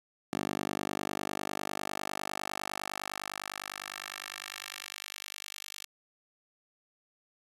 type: tone with high-pass filter sweep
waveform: 10% pulse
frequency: 49.89 Hz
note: G1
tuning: 31 cents sharp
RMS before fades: -39 dBFS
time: 0.33-5.86 s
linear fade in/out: 0 ms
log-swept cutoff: 270 to 3500 Hz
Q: 0.99
effects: resampled to 32000 Hz